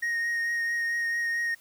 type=tone with vibrato; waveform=triangle; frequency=1864.7 Hz; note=A#6; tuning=in tune; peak=-24 dBFS; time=0.02-1.55 s; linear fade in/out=10 ms; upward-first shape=triangle; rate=4.5 Hz; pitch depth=16 cents each way; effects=white hiss -58 dBFS RMS until 1.6 s

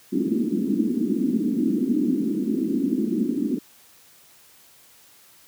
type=band-pass noise; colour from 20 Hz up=pink; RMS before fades=-23 dBFS; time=0.12-3.59 s; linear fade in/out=10 ms; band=210 to 330 Hz; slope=48 dB/octave; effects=white hiss -53 dBFS RMS until 5.47 s + high-pass 60 Hz 12 dB/octave

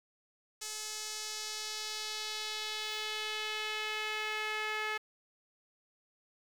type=tone with band-pass filter sweep; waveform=sawtooth; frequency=429.6 Hz; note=A4; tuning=41 cents flat; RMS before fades=-38 dBFS; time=0.61-4.98 s; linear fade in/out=10 ms; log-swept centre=6900 to 2000 Hz; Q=1.6; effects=9-bit

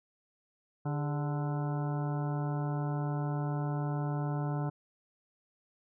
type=harmonic tone with a mistuned harmonic; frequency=146.83 Hz; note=D3; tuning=in tune; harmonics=1 / 2 / 3 / 4 / 5 / 6 / 7 / 9 / 10; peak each=-31 / -40 / -44 / -46 / -43 / -46 / -48 / -49 / -54 dBFS; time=0.85-4.7 s; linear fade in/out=10 ms; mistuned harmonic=3; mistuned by=-97 cents; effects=none

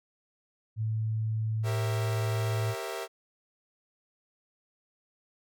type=tone; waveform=sine; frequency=110 Hz; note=A2; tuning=in tune; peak=-27 dBFS; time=0.76-2.75 s; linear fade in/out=50 ms
type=chord; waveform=sawtooth; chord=G diminished seventh; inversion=none; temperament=equal with one note detuned; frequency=392 / 466.2 / 543.6 / 659.3 Hz; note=G4 / Bb4 / Db5 / Fb5; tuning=0 / 0 / -34 / 0 cents; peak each=-35 / -35 / -39 / -35 dBFS; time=1.63-3.08 s; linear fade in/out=50 ms
effects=none

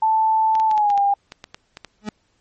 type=tone with pitch glide; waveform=sine; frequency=880 to 802.3 Hz; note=A5 to G5; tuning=0 to +40 cents; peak=-14 dBFS; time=0.02-1.14 s; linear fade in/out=5 ms; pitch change=-160 cents; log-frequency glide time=0.67-0.96 s
type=clicks; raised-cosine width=0.2 ms; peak=-17 dBFS; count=11; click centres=0.553 / 0.599 / 0.713 / 0.778 / 0.902 / 0.977 / 1.321 / 1.441 / 1.545 / 1.771 / 1.847 s
type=tone with exponential growth; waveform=40% pulse; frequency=212.1 Hz; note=G#3; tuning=37 cents sharp; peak=-20 dBFS; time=2.01-2.09 s; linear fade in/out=2 ms; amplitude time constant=16 ms
effects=pink hiss -65 dBFS RMS until 2.4 s + MP3 32 kbps

